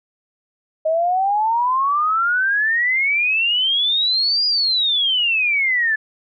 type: exponential two-way sweep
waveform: sine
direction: up then down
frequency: 622.3 to 4924 to 1715 Hz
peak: -15 dBFS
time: 0.85-5.96 s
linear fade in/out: 10 ms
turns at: 4.46 s
effects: none